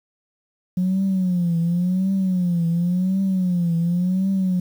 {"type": "tone with vibrato", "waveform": "sine", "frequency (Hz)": 180, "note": "F#3", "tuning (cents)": -47, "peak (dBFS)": -16, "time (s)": [0.77, 4.6], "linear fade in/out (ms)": 5, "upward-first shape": "triangle", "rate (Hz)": 0.92, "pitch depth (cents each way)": 140, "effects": ["tanh soft clip ceiling -14 dBFS", "8-bit"]}